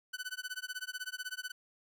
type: tone with tremolo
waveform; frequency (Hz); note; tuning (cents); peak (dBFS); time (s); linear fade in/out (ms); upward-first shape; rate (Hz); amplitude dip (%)
sawtooth; 1500; F#6; +23; -32; 0.13-1.52; 10; sine; 16; 100
effects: none